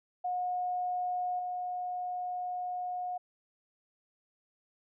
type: tone with level steps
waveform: sine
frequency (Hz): 723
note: F#5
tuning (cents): -40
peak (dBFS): -30 / -33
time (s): 0.24-3.18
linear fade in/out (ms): 10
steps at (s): 1.39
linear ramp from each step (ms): 2
effects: none